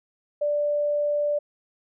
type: tone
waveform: sine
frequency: 587.3 Hz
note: D5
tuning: in tune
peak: -21 dBFS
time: 0.41-1.39 s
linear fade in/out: 10 ms
effects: none